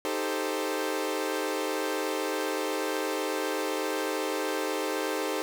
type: chord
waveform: sawtooth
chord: A half-diminished seventh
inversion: second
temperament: equal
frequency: 311.1 / 392 / 440 / 523.3 Hz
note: Eb4 / G4 / A4 / C5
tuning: 0 / 0 / 0 / 0 cents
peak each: -30 dBFS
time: 0.05-5.42 s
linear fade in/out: 0 ms
effects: none